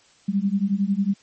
sine beating tone pair, 192.9 / 203.9 Hz, G3 / G#3, -28 / -32 cents, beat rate 11 Hz, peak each -22 dBFS, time 0.28-1.14 s, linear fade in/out 10 ms, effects white hiss -56 dBFS RMS until 1.22 s + MP3 32 kbps

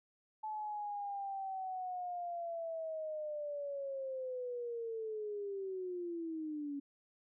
sine linear sweep, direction down, 867 to 278.8 Hz, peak -38 dBFS, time 0.43-6.8 s, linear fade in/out 10 ms, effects none

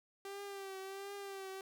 sawtooth tone with vibrato, 392 Hz, G4, in tune, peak -40 dBFS, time 0.25-1.61 s, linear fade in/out 2 ms, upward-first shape triangle, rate 1.4 Hz, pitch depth 51 cents each way, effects none

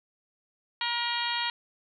harmonic tone with a mistuned harmonic, 475 Hz, A#4, 33 cents sharp, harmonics 2 / 3 / 4 / 5 / 6 / 7 / 8 / 9, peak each -33 / -38 / -35 / -38 / -36 / -35 / -38 / -37 dBFS, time 0.81-1.5 s, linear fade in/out 2 ms, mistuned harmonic 7, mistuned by -36 cents, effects none

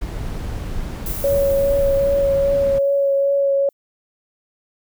brown noise, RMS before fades -26 dBFS, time 0.01-2.79 s, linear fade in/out 10 ms
violet noise with exponential decay, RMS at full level -28 dBFS, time 1.06-3.73 s, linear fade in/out 1 ms, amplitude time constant 580 ms
sine tone with vibrato, 556 Hz, C#5, 5 cents sharp, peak -14 dBFS, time 1.24-3.69 s, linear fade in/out 2 ms, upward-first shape triangle, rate 2.5 Hz, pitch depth 15 cents each way
effects none

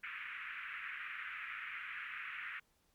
white band-pass noise, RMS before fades -45 dBFS, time 0.03-2.6 s, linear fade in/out 10 ms, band 1300 to 2500 Hz, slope 48 dB/octave, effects pink hiss -75 dBFS RMS until 2.94 s + MP3 96 kbps

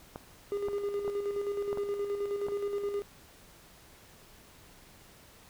clicks, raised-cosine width 1 ms, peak -25 dBFS, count 6, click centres 0.159 / 0.685 / 1.079 / 1.729 / 1.774 / 2.485 s
triangle tone with tremolo, 405.5 Hz, G#4, 41 cents flat, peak -27 dBFS, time 0.52-3.02 s, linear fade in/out 0 ms, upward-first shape square, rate 9.5 Hz, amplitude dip 45%
effects pink hiss -56 dBFS RMS until 5.49 s

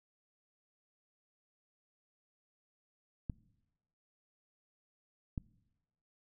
clicks, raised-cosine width 5 ms, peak -24 dBFS, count 2, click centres 3.298 / 5.378 s, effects noise-tail reverb RT60 1.0 s tail -22 dB re dry

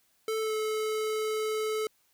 square tone with pitch glide, 440 to 433.2 Hz, A4 to A4, 0 to -27 cents, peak -29 dBFS, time 0.28-1.87 s, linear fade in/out 2 ms, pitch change -27 cents, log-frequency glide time 0.4-0.54 s, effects white hiss -69 dBFS RMS until 2.13 s

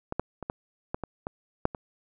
clicks, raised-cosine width 1 ms, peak -17 / -12 / -22 / -16 / -15 / -19 / -18 / -8 / -22 dBFS, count 9, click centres 0.124 / 0.196 / 0.427 / 0.499 / 0.945 / 1.037 / 1.269 / 1.654 / 1.748 s, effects none

